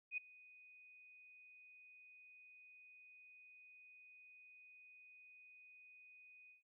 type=tone with ADSR envelope; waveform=sine; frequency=2489 Hz; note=D#7; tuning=in tune; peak=-37 dBFS; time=0.11-6.63 s; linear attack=65 ms; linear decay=8 ms; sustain=-23 dB; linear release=130 ms; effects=none